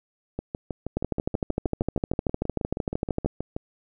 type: two click trains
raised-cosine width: 2 ms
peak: -11 / -16 dBFS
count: 31 / 21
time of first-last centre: 0.97-3.26 / 0.39-3.565 s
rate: 13.1 / 6.3 Hz
effects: none